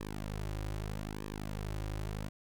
sawtooth tone with flanger, 51.91 Hz, G#1, in tune, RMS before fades -39 dBFS, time 0-2.29 s, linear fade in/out 10 ms, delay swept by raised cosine 1.4 to 4.6 ms, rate 0.8 Hz, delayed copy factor -0.9, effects none

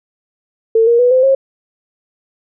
sine tone with pitch steps, 449.5 / 470.2 / 491.9 / 514.6 / 538.3 Hz, A4 / A#4 / B4 / C5 / C5, +37 / +15 / -7 / -29 / +49 cents, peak -7 dBFS, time 0.75-1.35 s, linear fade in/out 5 ms, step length 120 ms, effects none

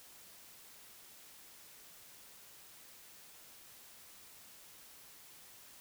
silence, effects white hiss -57 dBFS RMS until 5.8 s

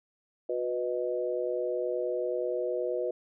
sine chord, B major, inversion second, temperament equal with one note detuned, 363.4 / 493.9 / 622.3 Hz, F#4 / B4 / D#5, -31 / 0 / 0 cents, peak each -33 / -31 / -34 dBFS, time 0.49-3.11 s, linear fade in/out 5 ms, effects none

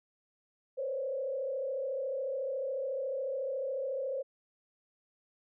sine tone with frequency modulation, 535 Hz, C5, 38 cents sharp, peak -32 dBFS, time 0.77-4.23 s, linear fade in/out 20 ms, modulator 34 Hz, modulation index 1, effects none

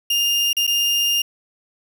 35% pulse tone with dropouts, 2815 Hz, F7, 13 cents sharp, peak -15 dBFS, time 0.1-1.22 s, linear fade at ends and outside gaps 5 ms, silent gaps 0.531-0.567 / 0.668-0.675 s, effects none

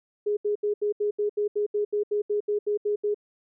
sine tone bursts, 415.3 Hz, G#4, in tune, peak -22 dBFS, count 16, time 0.26-3.145 s, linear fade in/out 10 ms, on 110 ms, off 75 ms, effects none

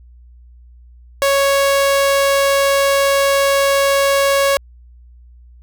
sawtooth tone, 554.4 Hz, C#5, in tune, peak -8 dBFS, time 1.22-4.57 s, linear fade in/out 0 ms, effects added 60 Hz sine -40 dBFS peak until 5.62 s

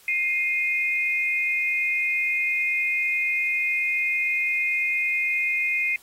sine tone pair together, 2113 / 2484 Hz, C7 / D#7, +16 / -3 cents, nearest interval minor third, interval 281 cents, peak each -24 dBFS, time 0.08-5.96 s, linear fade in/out 2 ms, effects white hiss -53 dBFS RMS until 6.02 s + AAC 48 kbps

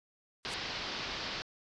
white noise with exponential growth, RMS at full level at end -37 dBFS, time 0.43-0.54 s, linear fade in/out 2 ms, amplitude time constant 23 ms
white low-pass noise, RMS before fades -39 dBFS, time 0.45-1.42 s, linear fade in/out 0 ms, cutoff 5100 Hz, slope 48 dB/octave
effects resampled to 22050 Hz

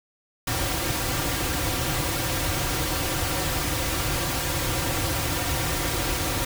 pink noise with comb filter, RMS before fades -26 dBFS, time 0.47-6.45 s, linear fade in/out 5 ms, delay 4.7 ms, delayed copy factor -0.8, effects none

